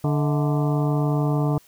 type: harmonic tone with a mistuned harmonic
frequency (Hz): 146.83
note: D3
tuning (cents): 0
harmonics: 1 / 2 / 3 / 4 / 5 / 6 / 7 / 8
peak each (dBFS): -20 / -26 / -30 / -32 / -34 / -36 / -37 / -38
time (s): 0.04-1.58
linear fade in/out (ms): 2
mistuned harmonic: 4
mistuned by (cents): +140
effects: white hiss -55 dBFS RMS until 1.67 s